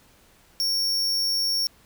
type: tone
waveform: 45% pulse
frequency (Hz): 5500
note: F8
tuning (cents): -27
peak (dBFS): -22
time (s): 0.6-1.67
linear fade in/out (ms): 0
effects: pink hiss -57 dBFS RMS until 1.85 s